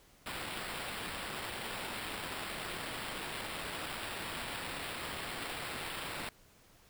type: noise with sample-and-hold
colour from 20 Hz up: violet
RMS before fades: -41 dBFS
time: 0.26-6.29 s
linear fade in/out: 2 ms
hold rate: 6300 Hz
effects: pink hiss -63 dBFS RMS until 6.89 s